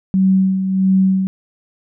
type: tone with tremolo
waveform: sine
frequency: 190 Hz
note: F#3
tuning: 46 cents sharp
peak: -9 dBFS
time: 0.14-1.27 s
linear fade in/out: 0 ms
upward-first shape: sine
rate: 1.5 Hz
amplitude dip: 55%
effects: none